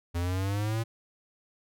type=exponential sweep; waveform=square; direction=up; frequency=84.6 to 115.5 Hz; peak=-28 dBFS; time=0.14-0.84 s; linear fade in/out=20 ms; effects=none